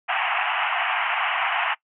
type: band-pass noise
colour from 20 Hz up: pink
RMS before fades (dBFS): -24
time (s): 0.08-1.75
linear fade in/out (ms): 20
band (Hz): 690 to 3000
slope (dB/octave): 96
effects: noise-tail reverb RT60 0.1 s tail -21 dB re dry